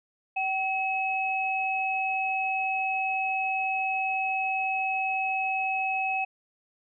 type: tone pair together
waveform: sine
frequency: 764 / 2570 Hz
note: G5 / E7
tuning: -45 / -45 cents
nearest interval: octave + major sixth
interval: 2100 cents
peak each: -28 / -28 dBFS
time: 0.36-6.25 s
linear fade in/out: 10 ms
effects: none